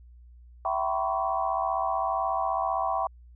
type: tone cluster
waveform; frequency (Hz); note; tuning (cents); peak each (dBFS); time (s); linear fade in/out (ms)
sine; 664 / 766 / 979 / 1055 / 1130; E5 / G5 / B5 / C6 / C#6; +12 / -40 / -15 / +14 / +33; -31 / -29 / -32 / -33 / -33; 0.65-3.07; 2
effects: added 60 Hz sine -48 dBFS peak until 3.35 s